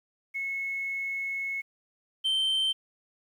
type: tone pair in turn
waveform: sine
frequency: 2189 / 3114 Hz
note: C#7 / G7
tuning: -22 / -12 cents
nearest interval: tritone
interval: 610 cents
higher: second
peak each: -29 / -21 dBFS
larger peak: second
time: 0.34-1.62 / 2.24-2.73 s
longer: first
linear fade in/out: 20 ms
effects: tanh soft clip ceiling -23 dBFS + 10-bit